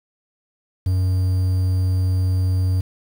triangle tone with quantisation, 92.5 Hz, F#2, in tune, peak -14 dBFS, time 0.86-2.81 s, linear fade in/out 5 ms, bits 7, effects none

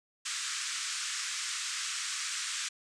white band-pass noise, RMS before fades -36 dBFS, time 0.25-2.69 s, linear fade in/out 10 ms, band 1200 to 8400 Hz, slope 48 dB/octave, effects none

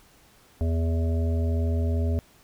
harmonic tone, 82.41 Hz, E2, in tune, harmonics 1 / 3 / 5 / 7 / 8, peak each -22 / -32 / -36 / -39 / -40 dBFS, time 0.61-2.19 s, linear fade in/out 0 ms, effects pink hiss -57 dBFS RMS until 2.43 s

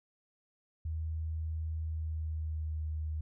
sine tone with pitch glide, 79.6 to 77.69 Hz, D#2 to D#2, +40 to -2 cents, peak -33 dBFS, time 0.85-3.21 s, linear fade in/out 5 ms, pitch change -42 cents, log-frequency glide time 1.81-2.88 s, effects none

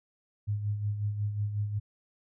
sine tone with tremolo, 103.83 Hz, G#2, in tune, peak -26 dBFS, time 0.47-1.8 s, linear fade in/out 20 ms, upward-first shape sine, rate 5.5 Hz, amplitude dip 55%, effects none

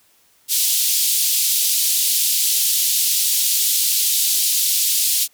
white band-pass noise, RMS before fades -18 dBFS, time 0.48-5.28 s, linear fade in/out 50 ms, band 3200 to 16000 Hz, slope 24 dB/octave, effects white hiss -57 dBFS RMS until 5.33 s

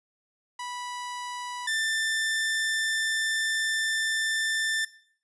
sawtooth tone pair in turn, 983 / 1779 Hz, B5 / A6, -8 / +19 cents, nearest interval minor seventh, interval 1027 cents, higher second, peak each -30 / -22 dBFS, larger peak second, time 0.59-1.67 / 1.67-4.85 s, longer second, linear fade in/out 5 ms, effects noise-tail reverb RT60 0.6 s tail -19 dB re dry + resampled to 24000 Hz

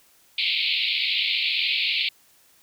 pink band-pass noise, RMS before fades -24 dBFS, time 0.38-2.09 s, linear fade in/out 5 ms, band 2200 to 4400 Hz, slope 96 dB/octave, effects white hiss -58 dBFS RMS until 2.62 s

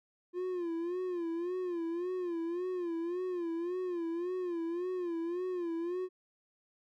triangle tone with vibrato, 349.4 Hz, F4, 1 cent sharp, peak -31 dBFS, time 0.33-6.09 s, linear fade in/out 50 ms, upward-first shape sine, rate 1.8 Hz, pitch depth 97 cents each way, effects none

